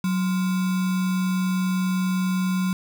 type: tone with sample-and-hold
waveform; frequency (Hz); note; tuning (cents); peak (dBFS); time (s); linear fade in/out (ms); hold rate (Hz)
sine; 185; F#3; 0; -20; 0.04-2.73; 2; 1225
effects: none